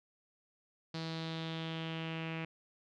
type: tone with low-pass filter sweep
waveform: sawtooth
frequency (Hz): 162.4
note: E3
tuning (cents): -26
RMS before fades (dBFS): -40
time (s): 0.94-2.45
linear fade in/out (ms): 5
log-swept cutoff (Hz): 4400 to 2500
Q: 4.2
effects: none